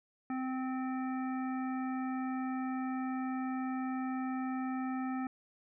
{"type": "harmonic tone", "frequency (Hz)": 259.4, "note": "C4", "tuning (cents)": -15, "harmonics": [1, 3, 5, 7, 9], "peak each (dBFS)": [-34, -42, -45, -50, -54], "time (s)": [0.3, 5.27], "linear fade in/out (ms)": 2, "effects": []}